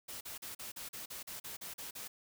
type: noise bursts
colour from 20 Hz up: white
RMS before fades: -45 dBFS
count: 12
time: 0.08-2.08 s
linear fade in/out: 10 ms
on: 130 ms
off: 40 ms
effects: none